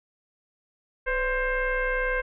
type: tone with frequency modulation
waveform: sine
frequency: 1045 Hz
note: C6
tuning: 2 cents flat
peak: -23 dBFS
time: 1.06-2.22 s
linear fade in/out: 20 ms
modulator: 538 Hz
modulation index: 1.9
effects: none